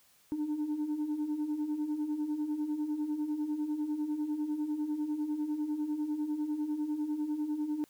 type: beating tone pair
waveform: sine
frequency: 293.7 / 303.7 Hz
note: D4 / D#4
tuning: 0 / -42 cents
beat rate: 10 Hz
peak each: -36 / -30 dBFS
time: 0.32-7.84 s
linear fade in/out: 0 ms
effects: tanh soft clip ceiling -28 dBFS + white hiss -65 dBFS RMS until 7.89 s